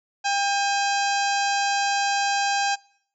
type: harmonic tone with a mistuned harmonic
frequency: 800 Hz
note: G5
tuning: 35 cents sharp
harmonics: 1 / 2 / 3 / 4 / 5 / 6 / 7 / 8 / 9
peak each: -23 / -28 / -30 / -35 / -35 / -33 / -35 / -36 / -38 dBFS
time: 0.24-2.76 s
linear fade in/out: 20 ms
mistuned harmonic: 3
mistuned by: +87 cents
effects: noise-tail reverb RT60 0.6 s tail -23 dB re dry